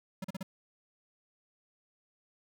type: tone bursts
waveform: square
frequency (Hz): 190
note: F#3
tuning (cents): +46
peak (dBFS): -36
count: 4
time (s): 0.22-0.43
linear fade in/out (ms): 5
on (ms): 24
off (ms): 38
effects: none